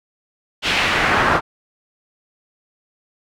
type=noise with band-pass filter sweep; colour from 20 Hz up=brown; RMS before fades=-17 dBFS; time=0.62-1.41 s; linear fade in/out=50 ms; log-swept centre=3200 to 1200 Hz; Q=1.6; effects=none